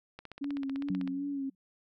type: click train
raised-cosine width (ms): 0.3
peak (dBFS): -28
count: 15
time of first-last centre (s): 0.19-1.076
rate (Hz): 15.8
type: tone with vibrato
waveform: sine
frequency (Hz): 277.2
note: C#4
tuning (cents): 0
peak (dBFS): -32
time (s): 0.41-1.5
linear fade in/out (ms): 10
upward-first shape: sine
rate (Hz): 2.6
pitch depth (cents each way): 46
type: tone with exponential decay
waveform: sine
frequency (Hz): 186.3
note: F#3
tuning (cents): +12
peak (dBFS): -29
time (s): 0.9-1.55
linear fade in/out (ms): 2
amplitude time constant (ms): 140
effects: none